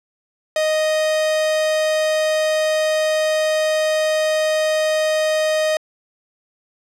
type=tone; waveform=45% pulse; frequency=622.3 Hz; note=D#5; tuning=in tune; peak=-16 dBFS; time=0.56-5.77 s; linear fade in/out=2 ms; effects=low-pass 9000 Hz 12 dB/octave